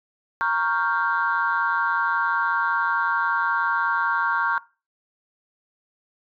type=chord; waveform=sine; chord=G half-diminished seventh; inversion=first; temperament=equal; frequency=932.3 / 1108.7 / 1396.9 / 1568 Hz; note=Bb5 / Db6 / F6 / G6; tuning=0 / 0 / 0 / 0 cents; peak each=-25 dBFS; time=0.41-4.58 s; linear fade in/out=0 ms; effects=noise-tail reverb RT60 0.3 s tail -19 dB re dry + tanh soft clip ceiling -11 dBFS